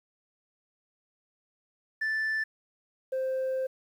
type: tone pair in turn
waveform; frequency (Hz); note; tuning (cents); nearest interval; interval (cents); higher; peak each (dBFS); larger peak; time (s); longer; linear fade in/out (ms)
sine; 1760 / 523.3; A6 / C5; 0 / 0; octave + major sixth; 2100; first; -24 / -25; first; 2.01-2.44 / 3.12-3.67; second; 10
effects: tanh soft clip ceiling -26 dBFS + 10-bit